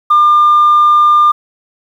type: tone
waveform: sine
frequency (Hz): 1200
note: D6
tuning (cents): +37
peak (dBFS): -3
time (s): 0.1-1.32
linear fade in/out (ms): 10
effects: tanh soft clip ceiling -2 dBFS + 7-bit